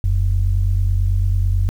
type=tone pair together; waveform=sine; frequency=43.4 / 92.5 Hz; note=F1 / F#2; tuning=-10 / 0 cents; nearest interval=octave + minor second; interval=1310 cents; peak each=-16 dBFS; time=0.04-1.69 s; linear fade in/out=0 ms; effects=tanh soft clip ceiling -6 dBFS + 8-bit